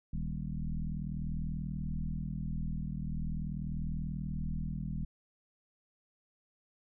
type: tone with frequency modulation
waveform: sine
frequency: 100.2 Hz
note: G2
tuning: 38 cents sharp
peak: -33 dBFS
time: 0.13-5.05 s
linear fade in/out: 5 ms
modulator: 40.4 Hz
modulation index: 2.7
effects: none